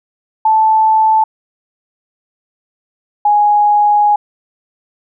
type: tone pair in turn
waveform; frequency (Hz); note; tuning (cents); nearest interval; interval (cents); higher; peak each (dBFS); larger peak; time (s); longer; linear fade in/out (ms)
sine; 876 / 831; A5 / G#5; -8 / +1; minor second; 91; first; -7; neither; 0.45-1.24 / 3.25-4.16; second; 5
effects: none